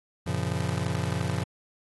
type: chord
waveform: square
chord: Gb major seventh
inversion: none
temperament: just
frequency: 92.5 / 115.62 / 138.75 / 173.43 Hz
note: Gb2 / Bb2 / Db3 / F3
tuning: 0 / -14 / +2 / -12 cents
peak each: -33 dBFS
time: 0.26-1.44 s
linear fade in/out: 10 ms
effects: AAC 32 kbps